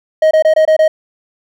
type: tone bursts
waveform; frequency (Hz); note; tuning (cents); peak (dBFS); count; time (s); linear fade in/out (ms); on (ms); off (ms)
triangle; 628; D#5; +16; -4; 6; 0.22-0.88; 5; 90; 24
effects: none